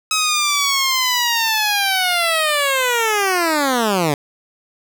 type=linear sweep; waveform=10% pulse; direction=down; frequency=1282 to 138.5 Hz; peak=-7 dBFS; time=0.11-4.14 s; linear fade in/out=2 ms; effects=none